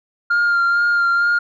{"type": "tone with vibrato", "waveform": "sine", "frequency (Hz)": 1401, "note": "F6", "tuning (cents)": 5, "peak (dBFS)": -11, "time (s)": [0.3, 1.39], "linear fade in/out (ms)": 10, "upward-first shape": "sine", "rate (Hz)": 2.2, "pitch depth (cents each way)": 20, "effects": ["tanh soft clip ceiling -12 dBFS"]}